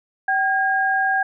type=tone pair together; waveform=sine; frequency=770 / 1624.5 Hz; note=G5 / G#6; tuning=-31 / -39 cents; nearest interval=octave + minor second; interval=1292 cents; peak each=-20 / -19 dBFS; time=0.28-1.23 s; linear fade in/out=5 ms; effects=none